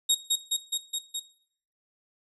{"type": "tone with echo", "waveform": "25% pulse", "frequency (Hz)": 3757, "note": "A#7", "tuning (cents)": 13, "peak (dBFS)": -16, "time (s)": [0.09, 0.15], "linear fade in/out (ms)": 10, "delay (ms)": 210, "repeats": 5, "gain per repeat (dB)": -2, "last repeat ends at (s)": 1.2, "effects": ["noise-tail reverb RT60 0.6 s tail -17 dB re dry", "resampled to 32000 Hz"]}